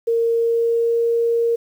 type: tone with pitch glide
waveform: sine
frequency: 461.7 to 465.4 Hz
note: A#4 to A#4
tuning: -17 to -3 cents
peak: -15 dBFS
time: 0.07-1.56 s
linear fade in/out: 10 ms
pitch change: +14 cents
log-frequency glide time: 0.25-1.02 s
effects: 8-bit